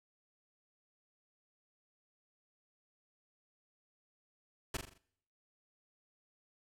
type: noise with echo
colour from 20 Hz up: pink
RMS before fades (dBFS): -36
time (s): 4.74-4.77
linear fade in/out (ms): 5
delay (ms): 42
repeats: 5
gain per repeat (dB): -6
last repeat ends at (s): 4.98
effects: noise-tail reverb RT60 0.8 s tail -26 dB re dry + low-pass 12000 Hz 12 dB/octave